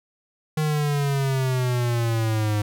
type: exponential sweep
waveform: square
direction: down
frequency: 155.56 to 103.83 Hz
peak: -21 dBFS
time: 0.57-2.62 s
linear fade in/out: 5 ms
effects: none

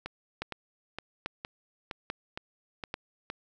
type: two click trains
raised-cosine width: 0.3 ms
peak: -20 / -17 dBFS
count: 8 / 4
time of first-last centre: 0.06-3.301 / 0.42-2.941 s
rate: 2.16 / 1.19 Hz
effects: none

